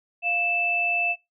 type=tone pair together; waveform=sine; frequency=698.5 / 2639 Hz; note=F5 / E7; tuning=0 / +1 cents; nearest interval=octave + major seventh; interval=2301 cents; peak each=-29 / -22 dBFS; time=0.22-1.16 s; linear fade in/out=50 ms; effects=noise-tail reverb RT60 0.2 s tail -21 dB re dry